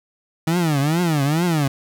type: tone with vibrato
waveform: 30% pulse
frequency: 156.6 Hz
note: D#3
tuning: 11 cents sharp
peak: -14 dBFS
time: 0.47-1.68 s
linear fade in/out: 5 ms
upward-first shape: triangle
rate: 2.3 Hz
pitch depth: 260 cents each way
effects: none